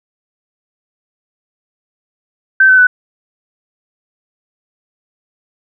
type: tone with pitch steps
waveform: sine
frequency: 1548 / 1520.5 / 1493.5 Hz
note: G6 / F#6 / F#6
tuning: -22 / +47 / +16 cents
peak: -4 dBFS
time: 2.6-2.87 s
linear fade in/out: 5 ms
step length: 90 ms
effects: none